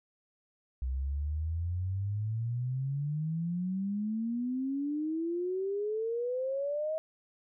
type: exponential sweep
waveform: sine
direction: up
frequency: 62.7 to 640 Hz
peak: -30 dBFS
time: 0.82-6.98 s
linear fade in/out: 0 ms
effects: none